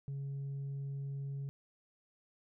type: tone with tanh clipping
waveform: sine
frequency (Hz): 138.59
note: C#3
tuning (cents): 0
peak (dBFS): -38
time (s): 0.08-1.49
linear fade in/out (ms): 0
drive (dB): 1
effects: none